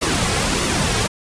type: noise with flanger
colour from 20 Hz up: pink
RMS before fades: -19 dBFS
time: 0.01-1.08 s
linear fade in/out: 20 ms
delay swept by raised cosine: 1.2 to 3.4 ms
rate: 1.6 Hz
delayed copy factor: -0.55
effects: resampled to 22050 Hz